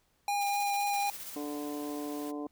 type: tone with vibrato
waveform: square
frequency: 810 Hz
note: G#5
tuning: 43 cents flat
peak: -29 dBFS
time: 0.28-1.1 s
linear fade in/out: 2 ms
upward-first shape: triangle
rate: 3.9 Hz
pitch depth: 12 cents each way
type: noise with tremolo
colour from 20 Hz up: blue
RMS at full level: -42 dBFS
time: 0.4-1.36 s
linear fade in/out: 20 ms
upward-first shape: square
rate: 15 Hz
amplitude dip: 50%
type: noise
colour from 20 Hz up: white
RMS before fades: -49 dBFS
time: 0.92-2.32 s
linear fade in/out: 20 ms
type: harmonic tone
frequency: 146.83 Hz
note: D3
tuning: in tune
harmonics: 2 / 3 / 4 / 5 / 6 / 7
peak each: -36 / -42 / -46 / -46 / -57 / -48 dBFS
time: 1.36-2.47 s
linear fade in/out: 2 ms
effects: pink hiss -72 dBFS RMS until 2.51 s